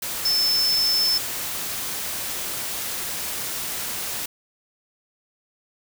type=tone in noise; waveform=sine; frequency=5274 Hz; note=E8; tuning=in tune; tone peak=-18 dBFS; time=0.25-1.18 s; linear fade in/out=5 ms; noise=white; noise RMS=-29 dBFS; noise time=0.02-4.26 s; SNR=+8 dB; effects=none